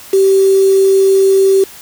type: tone with quantisation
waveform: sine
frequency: 386.9 Hz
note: G4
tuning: 23 cents flat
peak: -6 dBFS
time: 0.13-1.64 s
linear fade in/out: 5 ms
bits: 4
effects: white hiss -35 dBFS RMS until 1.81 s